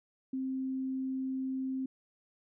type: tone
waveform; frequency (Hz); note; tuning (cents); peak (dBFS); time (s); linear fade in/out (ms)
sine; 263; C4; +9; -32; 0.33-1.86; 5
effects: none